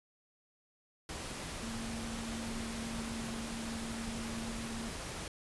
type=tone in noise; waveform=sine; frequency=228.1 Hz; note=A#3; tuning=37 cents flat; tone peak=-40 dBFS; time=1.63-4.89 s; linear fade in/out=2 ms; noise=pink; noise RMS=-42 dBFS; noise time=1.09-5.28 s; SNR=-1 dB; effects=resampled to 24000 Hz